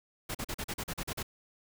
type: noise bursts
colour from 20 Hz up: pink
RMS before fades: -36 dBFS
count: 10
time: 0.29-1.23 s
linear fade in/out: 10 ms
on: 58 ms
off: 40 ms
effects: none